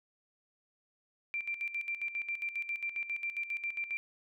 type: tone with tremolo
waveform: sine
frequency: 2360 Hz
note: D7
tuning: 8 cents sharp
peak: -32 dBFS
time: 1.34-3.97 s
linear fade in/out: 0 ms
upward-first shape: square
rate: 7.4 Hz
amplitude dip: 70%
effects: none